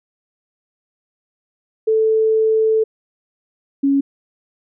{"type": "tone pair in turn", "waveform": "sine", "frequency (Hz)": [440, 277.2], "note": ["A4", "C#4"], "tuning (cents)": [0, 0], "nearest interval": "minor sixth", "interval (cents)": 800, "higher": "first", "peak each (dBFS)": -12, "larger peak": "neither", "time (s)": [[1.87, 2.84], [3.83, 4.01]], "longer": "first", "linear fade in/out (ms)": 10, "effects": []}